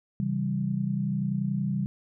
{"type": "chord", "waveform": "sine", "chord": "C# diminished", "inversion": "none", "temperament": "equal with one note detuned", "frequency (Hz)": [135.27, 164.81, 196], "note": ["C#3", "E3", "G3"], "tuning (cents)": [-42, 0, 0], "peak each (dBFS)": [-30, -32, -28], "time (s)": [0.2, 1.86], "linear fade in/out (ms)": 0, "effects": []}